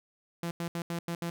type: tone bursts at uneven times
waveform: sawtooth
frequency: 170.1 Hz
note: F3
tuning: 45 cents flat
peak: -28 dBFS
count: 6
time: 0.43-0.51 / 0.6-0.68 / 0.75-0.82 / 0.9-0.99 / 1.08-1.15 / 1.22-1.3 s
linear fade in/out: 2 ms
effects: none